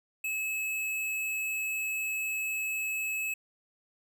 square tone, 2588 Hz, E7, 32 cents flat, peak -31 dBFS, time 0.24-3.34 s, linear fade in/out 5 ms, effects none

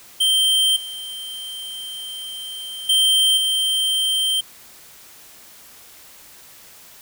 square tone with level steps, 3136 Hz, G7, in tune, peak -15 / -30 / -14 / -18 dBFS, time 0.2-4.41 s, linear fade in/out 10 ms, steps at 0.76 / 2.89 / 3.37 s, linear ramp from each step 5 ms, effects white hiss -45 dBFS RMS until 7.01 s

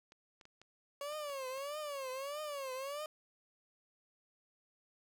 clicks, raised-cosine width 0.2 ms, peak -40 dBFS, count 7, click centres 0.121 / 0.412 / 0.454 / 0.616 / 1.124 / 1.298 / 1.577 s
30% pulse tone with vibrato, 560 Hz, C#5, 18 cents sharp, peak -37 dBFS, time 1.01-3.06 s, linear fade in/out 2 ms, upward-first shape triangle, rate 1.6 Hz, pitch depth 170 cents each way
effects none

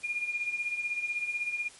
sine tone with tremolo, 2422 Hz, D#7, 47 cents flat, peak -27 dBFS, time 0.03-1.69 s, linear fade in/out 20 ms, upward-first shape sine, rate 16 Hz, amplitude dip 65%, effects white hiss -52 dBFS RMS until 1.79 s + MP3 48 kbps

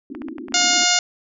white band-pass noise, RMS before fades -33 dBFS, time 0.1-0.84 s, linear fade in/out 2 ms, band 230 to 360 Hz, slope 96 dB/octave
clicks, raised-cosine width 0.5 ms, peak -22 dBFS, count 10, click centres 0.15 / 0.219 / 0.285 / 0.383 / 0.484 / 0.523 / 0.569 / 0.616 / 0.734 / 0.823 s
harmonic tone, 713 Hz, F5, 36 cents sharp, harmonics 1 / 2 / 3 / 4 / 5 / 6 / 7 / 8 / 9 / 10, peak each -24 / -24 / -24 / -24 / -24 / -24 / -24 / -24 / -24 / -24 dBFS, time 0.54-0.99 s, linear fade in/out 2 ms
effects none

